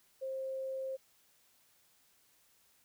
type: tone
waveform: sine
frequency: 530 Hz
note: C5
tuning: 22 cents sharp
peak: -36 dBFS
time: 0.21-0.97 s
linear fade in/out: 20 ms
effects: white hiss -69 dBFS RMS until 2.84 s

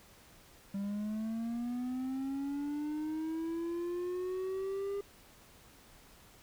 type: linear sweep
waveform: triangle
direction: up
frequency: 196 to 403.2 Hz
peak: -32 dBFS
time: 0.74-5.01 s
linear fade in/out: 5 ms
effects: pink hiss -59 dBFS RMS until 6.42 s

